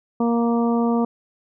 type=harmonic tone; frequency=234.2 Hz; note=A#3; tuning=8 cents sharp; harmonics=1 / 2 / 3 / 4 / 5; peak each=-18 / -24 / -28 / -30 / -32 dBFS; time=0.2-1.05 s; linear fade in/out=5 ms; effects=none